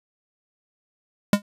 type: tone with exponential decay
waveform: square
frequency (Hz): 203.7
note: G#3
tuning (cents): -33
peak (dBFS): -10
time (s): 1.33-1.42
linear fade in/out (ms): 2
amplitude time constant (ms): 18
effects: resampled to 32000 Hz